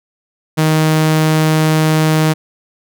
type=tone; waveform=sawtooth; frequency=156.7 Hz; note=D#3; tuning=13 cents sharp; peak=-6 dBFS; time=0.57-2.34 s; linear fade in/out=20 ms; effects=none